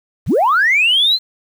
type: linear sweep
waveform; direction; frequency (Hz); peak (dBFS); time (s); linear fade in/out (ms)
sine; up; 43.65 to 4191; -9; 0.26-1.19; 50
effects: tanh soft clip ceiling -6 dBFS + 7-bit